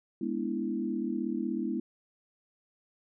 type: chord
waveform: sine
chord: E dominant seventh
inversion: first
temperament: equal with one note detuned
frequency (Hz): 207.7 / 244.5 / 293.7 / 329.6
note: G#3 / B3 / D4 / E4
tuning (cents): 0 / -17 / 0 / 0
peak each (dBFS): -35 / -34 / -38 / -34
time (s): 0.21-1.8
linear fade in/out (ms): 5
effects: none